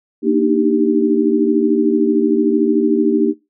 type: chord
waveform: sine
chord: Eb major seventh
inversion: second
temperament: equal with one note detuned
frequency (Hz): 233.1 / 297.8 / 311.1 / 392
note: Bb3 / D4 / Eb4 / G4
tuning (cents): 0 / +24 / 0 / 0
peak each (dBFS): -17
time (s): 0.22-3.34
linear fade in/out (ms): 50
effects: noise-tail reverb RT60 0.2 s tail -18 dB re dry